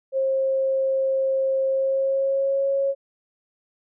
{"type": "tone with pitch glide", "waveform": "sine", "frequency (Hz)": [534, 549.3], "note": ["C5", "C#5"], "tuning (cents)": [35, -16], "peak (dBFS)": -19, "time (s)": [0.12, 2.95], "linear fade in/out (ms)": 50, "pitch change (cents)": 49, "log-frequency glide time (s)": [1.68, 2.67], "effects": []}